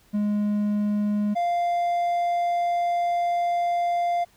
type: tone pair in turn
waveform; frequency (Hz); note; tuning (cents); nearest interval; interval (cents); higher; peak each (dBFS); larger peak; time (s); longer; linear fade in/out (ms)
triangle; 207.7 / 696.4; G#3 / F5; 0 / -5; octave + major sixth; 2095; second; -19; neither; 0.13-1.35 / 1.35-4.25; second; 20
effects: pink hiss -59 dBFS RMS until 4.36 s